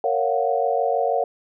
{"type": "chord", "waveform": "sine", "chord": "Gb major seventh", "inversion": "first", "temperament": "just", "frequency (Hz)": [462.5, 555, 693.7, 740], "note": ["Bb4", "Db5", "F5", "Gb5"], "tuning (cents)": [-14, 2, -12, 0], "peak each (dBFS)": -24, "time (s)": [0.04, 1.24], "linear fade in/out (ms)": 2, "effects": []}